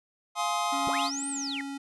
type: chord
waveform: square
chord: F minor seventh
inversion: none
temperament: just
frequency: 698.5 / 838.1 / 1047.7 / 1257.2 Hz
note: F5 / Ab5 / C6 / Eb6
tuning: 0 / +16 / +2 / +18 cents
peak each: -33 dBFS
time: 0.35-1.11 s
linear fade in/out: 50 ms
type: tone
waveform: square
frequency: 277.2 Hz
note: C#4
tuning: in tune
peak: -35 dBFS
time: 0.72-1.78 s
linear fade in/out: 10 ms
type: linear two-way sweep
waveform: sine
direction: up then down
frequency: 42.7 to 8990 to 1778 Hz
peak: -32 dBFS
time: 0.87-1.61 s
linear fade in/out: 0 ms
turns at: 1.28 s
effects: resampled to 24000 Hz